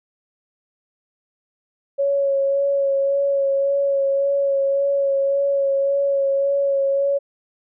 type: tone with vibrato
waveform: sine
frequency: 554.4 Hz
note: C#5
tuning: in tune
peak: -16 dBFS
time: 1.98-7.19 s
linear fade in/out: 20 ms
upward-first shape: sine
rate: 1.8 Hz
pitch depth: 18 cents each way
effects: none